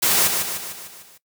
white noise with echo, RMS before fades -18 dBFS, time 0.02-0.28 s, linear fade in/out 10 ms, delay 150 ms, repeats 6, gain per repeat -5 dB, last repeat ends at 1.18 s, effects noise-tail reverb RT60 0.1 s tail -18 dB re dry + high-pass 100 Hz 12 dB/octave

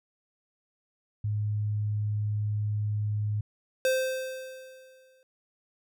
sine tone, 105.1 Hz, G#2, 21 cents sharp, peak -26 dBFS, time 1.24-3.41 s, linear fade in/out 5 ms
square tone with exponential decay, 520 Hz, C5, 11 cents flat, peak -22 dBFS, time 3.85-5.23 s, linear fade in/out 1 ms, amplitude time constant 300 ms
effects none

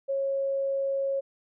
sine tone, 547 Hz, C#5, 23 cents flat, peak -25 dBFS, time 0.08-1.21 s, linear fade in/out 20 ms, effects none

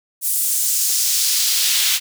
pink noise with high-pass filter sweep, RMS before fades -18 dBFS, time 0.21-2 s, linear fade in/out 50 ms, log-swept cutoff 10000 to 3000 Hz, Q 1.2, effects none

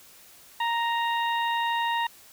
harmonic tone, 932.3 Hz, A#5, in tune, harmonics 1 / 2 / 3 / 4, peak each -25 / -31 / -35 / -37 dBFS, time 0.6-2.07 s, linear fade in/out 5 ms, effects white hiss -52 dBFS RMS until 2.32 s

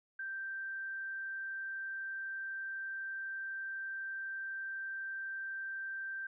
sine tone, 1568 Hz, G6, in tune, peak -38 dBFS, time 0.19-6.27 s, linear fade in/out 5 ms, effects none

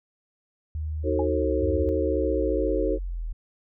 sine tone with pitch glide, 77.3 to 68.47 Hz, D#2 to C#2, -11 to -21 cents, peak -27 dBFS, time 0.75-1.89 s, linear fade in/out 0 ms, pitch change -210 cents, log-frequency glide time 1.33-1.5 s
sine chord, D# diminished seventh, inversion none, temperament just, 311.1 / 373.4 / 448 / 537.6 Hz, D#4 / F#4 / A4 / C5, 0 / +16 / +31 / +47 cents, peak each -28 dBFS, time 1.03-2.99 s, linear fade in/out 50 ms
sine tone with exponential decay, 830.6 Hz, G#5, in tune, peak -26 dBFS, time 1.19-1.28 s, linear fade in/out 5 ms, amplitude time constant 18 ms
sine exponential sweep, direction down, 91.4 to 38.89 Hz, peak -28 dBFS, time 1.61-3.33 s, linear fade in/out 10 ms
effects none

